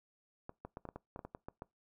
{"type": "clicks", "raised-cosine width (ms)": 1, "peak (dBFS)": -30, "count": 12, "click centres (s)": [0.494, 0.65, 0.771, 0.853, 0.889, 0.96, 1.161, 1.192, 1.25, 1.349, 1.485, 1.621], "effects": ["noise-tail reverb RT60 0.2 s tail -23 dB re dry"]}